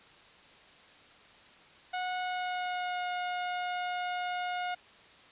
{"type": "tone with pitch glide", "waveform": "sawtooth", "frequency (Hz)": [731, 719.3], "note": ["F#5", "F#5"], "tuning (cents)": [-21, -49], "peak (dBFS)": -28, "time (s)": [1.93, 4.75], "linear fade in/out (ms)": 10, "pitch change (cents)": -28, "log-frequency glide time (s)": [2.19, 3.09], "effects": ["white hiss -56 dBFS RMS until 5.31 s", "resampled to 8000 Hz"]}